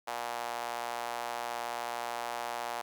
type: tone with high-pass filter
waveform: sawtooth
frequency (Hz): 119.1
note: A#2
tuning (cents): +38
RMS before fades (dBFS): -37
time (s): 0.07-2.82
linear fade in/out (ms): 10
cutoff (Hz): 770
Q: 2.5
effects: none